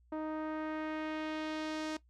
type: tone with low-pass filter sweep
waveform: sawtooth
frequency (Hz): 311.1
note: D#4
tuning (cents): 0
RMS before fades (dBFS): -38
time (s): 0.12-1.97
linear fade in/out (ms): 5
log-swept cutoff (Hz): 970 to 6300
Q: 1.1
effects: noise-tail reverb RT60 0.1 s tail -17 dB re dry + added 60 Hz sine -63 dBFS peak until 2.09 s